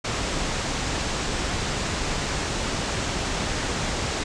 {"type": "low-pass noise", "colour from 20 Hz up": "pink", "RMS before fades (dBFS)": -27, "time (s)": [0.04, 4.24], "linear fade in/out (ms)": 10, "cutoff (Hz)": 8100, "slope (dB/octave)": 48, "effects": []}